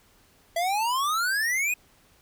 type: exponential sweep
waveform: square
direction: up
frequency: 659.3 to 2541 Hz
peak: -24 dBFS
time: 0.56-1.74 s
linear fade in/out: 5 ms
effects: pink hiss -60 dBFS RMS until 2.21 s